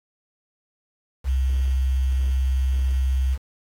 sine tone with quantisation, 65.41 Hz, C2, in tune, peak -18 dBFS, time 1.24-3.38 s, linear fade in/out 50 ms, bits 7, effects AAC 64 kbps

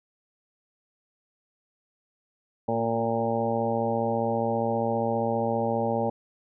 harmonic tone with a mistuned harmonic, 114.9 Hz, A#2, 25 cents flat, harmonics 1 / 2 / 3 / 4 / 5 / 6 / 7 / 8, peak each -34 / -30 / -37 / -30 / -29 / -38 / -30 / -37 dBFS, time 2.68-6.1 s, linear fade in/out 5 ms, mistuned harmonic 3, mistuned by +23 cents, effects none

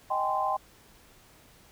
sine chord, Ab major seventh, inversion second, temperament just, 623 / 778.7 / 830.6 / 1038.3 Hz, Eb5 / G5 / Ab5 / C6, +2 / -12 / 0 / -14 cents, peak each -34 / -29 / -35 / -29 dBFS, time 0.1-0.57 s, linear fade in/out 10 ms, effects pink hiss -57 dBFS RMS until 1.71 s

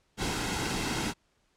pink noise with comb filter, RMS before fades -31 dBFS, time 0.17-1.14 s, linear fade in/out 50 ms, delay 1.7 ms, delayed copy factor -0.5, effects pink hiss -71 dBFS RMS until 1.56 s + low-pass 8000 Hz 12 dB/octave

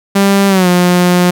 sawtooth tone with pitch glide, 197.8 to 178.27 Hz, G3 to F3, +16 to +36 cents, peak -3 dBFS, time 0.15-1.31 s, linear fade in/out 10 ms, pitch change -180 cents, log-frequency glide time 0.48-0.68 s, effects none

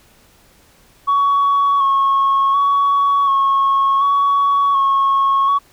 sine tone with vibrato, 1108.7 Hz, C#6, in tune, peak -10 dBFS, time 1.07-5.59 s, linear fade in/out 20 ms, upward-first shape square, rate 0.68 Hz, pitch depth 22 cents each way, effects tanh soft clip ceiling -9 dBFS + pink hiss -51 dBFS RMS until 5.72 s

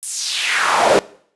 brown noise with high-pass filter sweep, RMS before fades -17 dBFS, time 0.03-0.99 s, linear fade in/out 0 ms, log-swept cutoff 10000 to 420 Hz, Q 2.6, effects noise-tail reverb RT60 0.6 s tail -21 dB re dry + resampled to 24000 Hz

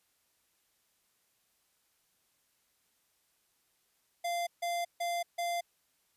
square tone bursts, 692 Hz, F5, 16 cents flat, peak -32 dBFS, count 4, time 4.24-5.61 s, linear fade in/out 10 ms, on 230 ms, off 150 ms, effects white hiss -74 dBFS RMS until 6.16 s + resampled to 32000 Hz

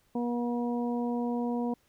harmonic tone, 240 Hz, B3, 49 cents flat, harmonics 1 / 2 / 3 / 4, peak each -29 / -35 / -39 / -41 dBFS, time 0.15-1.74 s, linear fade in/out 5 ms, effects pink hiss -69 dBFS RMS until 1.88 s

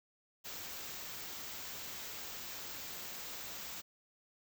white band-stop noise, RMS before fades -45 dBFS, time 0.44-3.82 s, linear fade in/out 20 ms, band 8000 to 13000 Hz, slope 96 dB/octave, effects none

